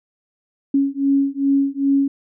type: beating tone pair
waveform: sine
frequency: 275.4 / 277.9 Hz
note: C#4 / C#4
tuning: -11 / +4 cents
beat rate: 2.5 Hz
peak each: -18 dBFS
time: 0.74-2.08 s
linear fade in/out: 5 ms
effects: none